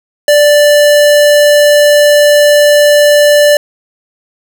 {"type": "tone", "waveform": "square", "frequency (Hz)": 587.3, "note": "D5", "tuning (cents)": 0, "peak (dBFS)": -4, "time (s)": [0.28, 3.57], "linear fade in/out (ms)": 2, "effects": []}